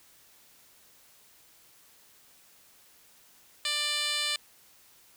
10% pulse tone with band-pass filter, 592 Hz, D5, 14 cents sharp, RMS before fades -30 dBFS, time 3.65-4.36 s, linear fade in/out 2 ms, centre 4900 Hz, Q 1.6, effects white hiss -59 dBFS RMS until 5.16 s

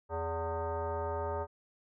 sine tone with frequency modulation, 246.9 Hz, B3, in tune, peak -32 dBFS, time 0.09-1.47 s, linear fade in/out 50 ms, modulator 330 Hz, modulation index 2.6, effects none

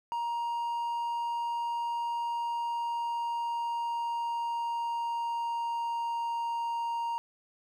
triangle tone with pitch glide, 940 to 933.5 Hz, A#5 to A#5, +14 to +2 cents, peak -28 dBFS, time 0.12-7.18 s, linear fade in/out 0 ms, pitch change -12 cents, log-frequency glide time 2.2-6.3 s, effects none

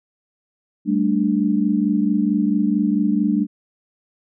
sine chord, G suspended second, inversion none, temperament just, 196 / 220.5 / 294 Hz, G3 / A3 / D4, 0 / +4 / +2 cents, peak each -20 dBFS, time 0.85-3.47 s, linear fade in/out 50 ms, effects none

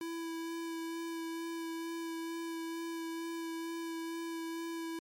square tone with vibrato, 331.1 Hz, E4, 8 cents sharp, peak -38 dBFS, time 0.01-4.99 s, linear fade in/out 2 ms, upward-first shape sine, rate 2.2 Hz, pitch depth 11 cents each way, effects MP3 64 kbps

